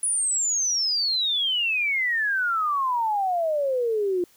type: exponential sweep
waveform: sine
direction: down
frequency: 10040 to 346.5 Hz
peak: -21 dBFS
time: 0.03-4.24 s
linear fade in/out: 2 ms
effects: white hiss -58 dBFS RMS until 4.36 s